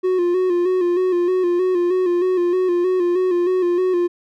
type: tone with vibrato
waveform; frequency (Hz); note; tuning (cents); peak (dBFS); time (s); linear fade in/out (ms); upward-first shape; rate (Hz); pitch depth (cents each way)
triangle; 360; F#4; -47; -13; 0.03-4.08; 20; square; 3.2; 46
effects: none